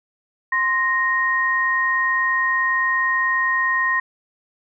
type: tone pair together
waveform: sine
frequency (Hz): 1046.5 / 1864.7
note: C6 / A#6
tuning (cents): 0 / 0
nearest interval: minor seventh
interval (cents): 1000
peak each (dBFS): -22 / -18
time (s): 0.52-4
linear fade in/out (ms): 5
effects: none